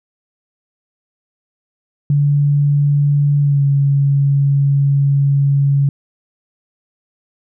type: tone with pitch glide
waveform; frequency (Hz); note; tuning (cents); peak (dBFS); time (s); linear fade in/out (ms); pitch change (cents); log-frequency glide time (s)
sine; 144 to 140.06; D3 to C#3; -34 to +18; -10; 2.1-5.89; 2; -48; 3.41-3.63
effects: none